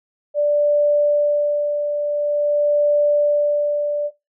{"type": "tone with tremolo", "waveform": "sine", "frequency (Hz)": 587, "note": "D5", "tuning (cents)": -1, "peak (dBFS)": -12, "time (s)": [0.34, 4.11], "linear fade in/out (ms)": 50, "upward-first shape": "sine", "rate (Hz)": 0.47, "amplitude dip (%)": 50, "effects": ["noise-tail reverb RT60 0.2 s tail -17 dB re dry"]}